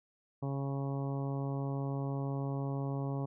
harmonic tone, 138 Hz, C#3, 7 cents flat, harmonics 1 / 2 / 3 / 4 / 5 / 6 / 7 / 8, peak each -34 / -40 / -44 / -46 / -48 / -50 / -51 / -52 dBFS, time 0.42-3.26 s, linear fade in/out 10 ms, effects none

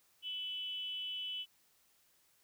sine tone with frequency modulation, 2994 Hz, F#7, 20 cents sharp, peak -38 dBFS, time 0.22-1.46 s, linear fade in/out 50 ms, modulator 354 Hz, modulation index 0.47, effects white hiss -71 dBFS RMS until 2.43 s

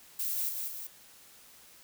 violet noise with echo, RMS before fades -33 dBFS, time 0.19-0.49 s, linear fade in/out 5 ms, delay 190 ms, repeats 2, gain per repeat -4 dB, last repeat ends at 0.87 s, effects white hiss -56 dBFS RMS until 1.83 s

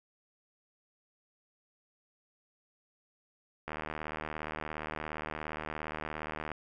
click train, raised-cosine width 0.5 ms, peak -22 dBFS, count 220, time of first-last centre 3.68-6.517 s, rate 77.2 Hz, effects none

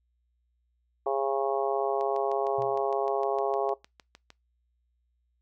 harmonic tone, 136.7 Hz, C#3, 24 cents flat, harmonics 3 / 4 / 5 / 6 / 7 / 8, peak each -30 / -32 / -31 / -33 / -39 / -37 dBFS, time 1.06-3.74 s, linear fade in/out 5 ms
click train, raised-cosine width 0.2 ms, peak -30 dBFS, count 16, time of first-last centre 2.01-4.304 s, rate 6.54 Hz
sine tone with exponential decay, 126.6 Hz, B2, 43 cents sharp, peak -37 dBFS, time 2.58-2.93 s, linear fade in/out 5 ms, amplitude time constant 75 ms
effects noise-tail reverb RT60 0.2 s tail -22 dB re dry + added 60 Hz sine -70 dBFS peak until 5.41 s

